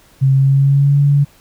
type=tone with pitch glide; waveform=sine; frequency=134.6 to 142.6 Hz; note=C3 to C#3; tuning=+49 to +49 cents; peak=-8 dBFS; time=0.21-1.25 s; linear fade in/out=20 ms; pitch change=+100 cents; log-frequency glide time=0.33-0.99 s; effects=pink hiss -49 dBFS RMS until 1.4 s

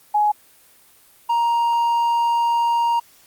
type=tone pair in turn; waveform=sine / triangle; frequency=838 / 937 Hz; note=G#5 / A#5; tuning=+15 / +9 cents; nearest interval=major second; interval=194 cents; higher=second; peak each=-14 dBFS; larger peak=neither; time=0.14-0.32 / 1.29-3 s; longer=second; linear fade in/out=10 ms; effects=white hiss -52 dBFS RMS until 3.26 s + Opus 24 kbps

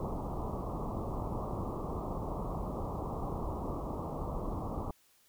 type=low-pass noise; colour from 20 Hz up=pink; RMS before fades=-37 dBFS; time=0-4.91 s; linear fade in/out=2 ms; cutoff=1200 Hz; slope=96 dB/octave; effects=white hiss -67 dBFS RMS until 5.28 s

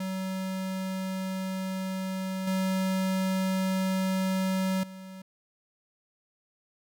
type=tone with level steps; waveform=square; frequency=189 Hz; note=F#3; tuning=37 cents sharp; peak=-31 / -26 / -42 dBFS; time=0-5.22 s; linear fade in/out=5 ms; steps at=2.47 / 4.83 s; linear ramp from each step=5 ms; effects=none

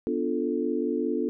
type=chord; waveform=sine; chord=B half-diminished seventh; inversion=none; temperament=equal with one note detuned; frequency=246.9 / 292 / 349.2 / 440 Hz; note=B3 / D4 / F4 / A4; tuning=0 / -10 / 0 / 0 cents; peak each=-30 dBFS; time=0.07-1.29 s; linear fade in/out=0 ms; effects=none

